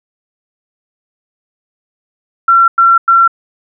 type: tone bursts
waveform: sine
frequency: 1360 Hz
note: F6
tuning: 46 cents flat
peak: -4 dBFS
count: 3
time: 2.48-3.278 s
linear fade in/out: 5 ms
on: 200 ms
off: 99 ms
effects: none